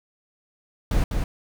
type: noise with echo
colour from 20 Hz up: brown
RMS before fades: -20 dBFS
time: 0.91-1.04 s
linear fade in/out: 2 ms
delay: 200 ms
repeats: 1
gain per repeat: -4 dB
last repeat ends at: 1.24 s
effects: none